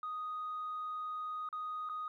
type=tone with dropouts; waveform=sine; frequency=1244.5 Hz; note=D#6; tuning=in tune; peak=-36 dBFS; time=0.03-2.08 s; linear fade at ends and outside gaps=2 ms; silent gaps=1.489-1.527 / 1.89-1.896 s; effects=tanh soft clip ceiling -34 dBFS + 13-bit